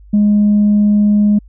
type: tone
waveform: sine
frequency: 207.7 Hz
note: G#3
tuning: in tune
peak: -6 dBFS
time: 0.13-1.39 s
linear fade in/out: 10 ms
effects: tanh soft clip ceiling -5 dBFS + added 50 Hz sine -37 dBFS peak until 1.48 s

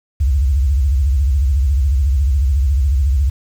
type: tone with vibrato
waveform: sine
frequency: 68 Hz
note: C#2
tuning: 33 cents flat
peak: -11 dBFS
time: 0.2-3.3 s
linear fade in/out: 10 ms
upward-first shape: sine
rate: 14 Hz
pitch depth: 220 cents each way
effects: 7-bit

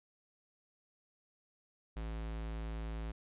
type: tone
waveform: square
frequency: 55 Hz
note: A1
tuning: in tune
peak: -39 dBFS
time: 1.96-3.12 s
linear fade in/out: 10 ms
effects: resampled to 8000 Hz

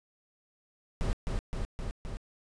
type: noise with echo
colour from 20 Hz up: brown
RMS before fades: -29 dBFS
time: 1.01-1.13 s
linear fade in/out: 0 ms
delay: 260 ms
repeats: 4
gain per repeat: -2 dB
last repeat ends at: 2.17 s
effects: resampled to 22050 Hz

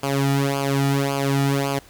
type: tone with flanger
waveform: sawtooth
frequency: 138.59 Hz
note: C#3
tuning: in tune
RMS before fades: -21 dBFS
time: 0.03-1.79 s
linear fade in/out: 5 ms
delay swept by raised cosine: 0.52 to 1.92 ms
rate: 1.8 Hz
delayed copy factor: -0.8
effects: pink hiss -49 dBFS RMS until 1.89 s

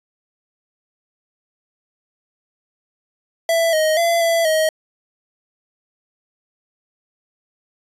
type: tone with pitch steps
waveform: square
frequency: 664 / 625 / 678 / 668 / 630 Hz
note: E5 / D#5 / E5 / E5 / D#5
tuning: +12 / +8 / +49 / +23 / +21 cents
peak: -15 dBFS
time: 3.49-4.69 s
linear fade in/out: 2 ms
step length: 240 ms
effects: resampled to 32000 Hz

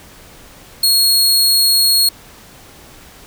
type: tone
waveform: sawtooth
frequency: 4309 Hz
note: C#8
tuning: 50 cents flat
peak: -7 dBFS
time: 0.83-2.09 s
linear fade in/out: 5 ms
effects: pink hiss -41 dBFS RMS until 3.26 s

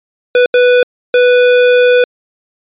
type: tone bursts at uneven times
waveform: square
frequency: 493.9 Hz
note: B4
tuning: in tune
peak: -6 dBFS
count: 3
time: 0.35-0.46 / 0.54-0.83 / 1.14-2.04 s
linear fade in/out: 2 ms
effects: resampled to 8000 Hz

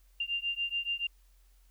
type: beating tone pair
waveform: sine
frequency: 2787 / 2794 Hz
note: F7 / F7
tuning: -4 / 0 cents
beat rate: 7 Hz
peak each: -34 / -34 dBFS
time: 0.2-1.07 s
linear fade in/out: 5 ms
effects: added 44 Hz sine -59 dBFS peak until 1.7 s + white hiss -71 dBFS RMS until 1.7 s

